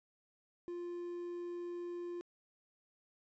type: tone with quantisation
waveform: triangle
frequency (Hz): 349.2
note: F4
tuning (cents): 0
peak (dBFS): -38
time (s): 0.68-2.21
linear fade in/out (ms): 0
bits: 11
effects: resampled to 16000 Hz